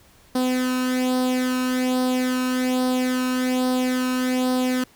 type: tone with flanger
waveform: sawtooth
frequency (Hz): 254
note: B3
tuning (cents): +49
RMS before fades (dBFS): -22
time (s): 0.35-4.84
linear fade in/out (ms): 5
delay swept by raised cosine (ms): 0.21 to 0.75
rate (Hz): 1.2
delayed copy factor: +0.65
effects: pink hiss -54 dBFS RMS until 4.95 s